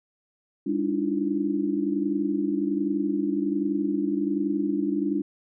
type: tone cluster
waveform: sine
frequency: 200.9 / 290.4 / 311.7 / 342.4 Hz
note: G3 / D4 / D#4 / F4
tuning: +43 / -19 / +3 / -34 cents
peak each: -30 / -26 / -29 / -30 dBFS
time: 0.66-5.22 s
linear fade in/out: 10 ms
effects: none